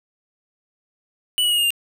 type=tone with pitch steps; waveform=square; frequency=2960 / 2919 / 2879 / 2839 / 2800 Hz; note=F#7 / F#7 / F#7 / F7 / F7; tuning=0 / -24 / -48 / +28 / +4 cents; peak=-17 dBFS; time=1.38-1.705 s; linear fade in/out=0 ms; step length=65 ms; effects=none